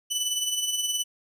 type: tone with tremolo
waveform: 20% pulse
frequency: 2984 Hz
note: F#7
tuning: 14 cents sharp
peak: -18 dBFS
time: 0.1-1.04 s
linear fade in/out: 20 ms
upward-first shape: sine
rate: 19 Hz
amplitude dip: 50%
effects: none